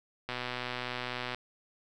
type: click train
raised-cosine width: 0.3 ms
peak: -19 dBFS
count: 132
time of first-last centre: 0.29-1.346 s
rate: 124 Hz
effects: none